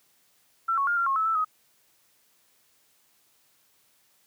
sine tone with pitch steps, 1344 / 1109 / 1411 / 1379 / 1085 / 1301 / 1323 / 1260 Hz, E6 / C#6 / F6 / F6 / C#6 / E6 / E6 / D#6, +33 / 0 / +17 / -22 / -37 / -23 / +6 / +21 cents, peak -22 dBFS, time 0.68-1.448 s, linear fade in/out 10 ms, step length 96 ms, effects white hiss -65 dBFS RMS until 4.26 s + high-pass 80 Hz 12 dB/octave

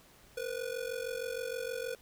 square ring-modulated tone, 489.8 Hz, B4, 14 cents flat, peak -33 dBFS, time 0.37-1.95 s, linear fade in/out 2 ms, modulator 23.2 Hz, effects pink hiss -60 dBFS RMS until 2.01 s

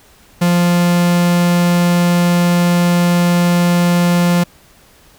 45% pulse tone, 174.61 Hz, F3, in tune, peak -10 dBFS, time 0.41-4.44 s, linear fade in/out 10 ms, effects pink hiss -47 dBFS RMS until 5.18 s

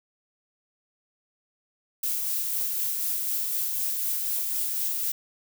violet noise with tremolo, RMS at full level -27 dBFS, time 2.03-5.12 s, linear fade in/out 5 ms, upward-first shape sine, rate 4 Hz, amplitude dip 25%, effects none

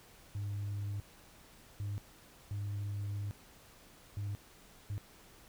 sine tone bursts at uneven times, 101.6 Hz, G#2, 38 cents flat, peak -33 dBFS, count 5, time 0.35-1 / 1.8-1.98 / 2.51-3.31 / 4.17-4.35 / 4.9-4.98 s, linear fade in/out 0 ms, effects tanh soft clip ceiling -34 dBFS + pink hiss -59 dBFS RMS until 5.48 s

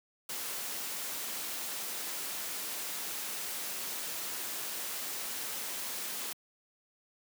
white noise, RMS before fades -38 dBFS, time 0.29-6.33 s, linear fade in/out 5 ms, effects high-pass 200 Hz 12 dB/octave

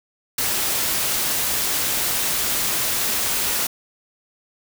white noise, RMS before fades -22 dBFS, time 0.38-3.67 s, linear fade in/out 5 ms, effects none

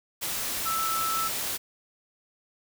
sine tone in noise, 1318.5 Hz, E6, in tune, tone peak -27 dBFS, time 0.65-1.29 s, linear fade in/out 20 ms, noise white, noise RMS -31 dBFS, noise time 0.21-1.58 s, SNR +1 dB, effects none

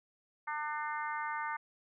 harmonic tone, 300 Hz, D4, 37 cents sharp, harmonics 3 / 4 / 5 / 6 / 7, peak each -38 / -40 / -42 / -44 / -45 dBFS, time 0.47-1.57 s, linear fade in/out 10 ms, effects none

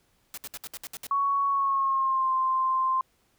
white noise bursts, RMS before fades -38 dBFS, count 8, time 0.34-1.068 s, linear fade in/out 0 ms, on 35 ms, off 64 ms
sine tone with pitch glide, 1115 to 1046.4 Hz, C#6 to C6, +10 to 0 cents, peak -22 dBFS, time 1.11-3.01 s, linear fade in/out 2 ms, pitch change -110 cents, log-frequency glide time 1.48-2.31 s
effects pink hiss -68 dBFS RMS until 3.38 s

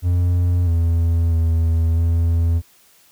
triangle tone with pitch steps, 88.2 / 83.7 / 82.1 / 83.7 Hz, F2 / E2 / E2 / E2, +18 / +27 / -6 / +27 cents, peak -12 dBFS, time 0.02-2.62 s, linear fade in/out 50 ms, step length 650 ms, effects white hiss -53 dBFS RMS until 3.11 s

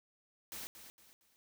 white noise with echo, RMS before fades -45 dBFS, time 0.52-0.67 s, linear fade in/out 0 ms, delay 230 ms, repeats 3, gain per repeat -9 dB, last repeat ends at 1.36 s, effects none

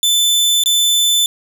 sawtooth tone with dropouts, 3520 Hz, A7, in tune, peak -8 dBFS, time 0.03-1.26 s, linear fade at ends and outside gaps 1 ms, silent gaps 0.637-0.659 s, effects none

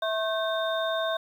sine tone cluster, 654 / 1084 / 1545 / 3651 Hz, E5 / C#6 / G6 / A#7, -14 / -39 / -26 / -37 cents, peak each -27 / -33 / -34 / -34 dBFS, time 0.02-1.17 s, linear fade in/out 5 ms, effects 9-bit

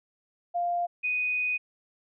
sine tone pair in turn, 698.5 / 2489 Hz, F5 / D#7, 0 / 0 cents, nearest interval octave + minor seventh, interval 2200 cents, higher second, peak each -25 dBFS, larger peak neither, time 0.54-0.87 / 1.03-1.58 s, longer second, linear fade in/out 20 ms, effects none

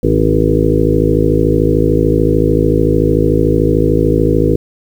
harmonic tone with a mistuned harmonic, 53.5 Hz, A1, 48 cents flat, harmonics 1 / 2 / 3 / 5 / 6 / 7 / 8 / 9, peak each -17 / -17 / -17 / -17 / -17 / -17 / -17 / -17 dBFS, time 0.03-4.56 s, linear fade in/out 5 ms, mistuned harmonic 5, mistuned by -33 cents, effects 7-bit

